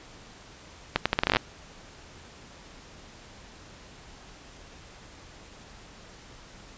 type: accelerating click train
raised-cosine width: 0.3 ms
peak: -5 dBFS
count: 12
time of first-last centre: 0.96-1.368 s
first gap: 96 ms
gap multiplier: 0.78
effects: pink hiss -49 dBFS RMS until 6.77 s + resampled to 16000 Hz